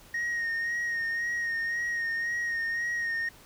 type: tone with vibrato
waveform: sine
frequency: 1864.7 Hz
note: A#6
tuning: in tune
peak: -25 dBFS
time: 0.14-3.29 s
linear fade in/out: 5 ms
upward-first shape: sine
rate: 1.9 Hz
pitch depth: 30 cents each way
effects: tanh soft clip ceiling -27 dBFS + pink hiss -54 dBFS RMS until 3.45 s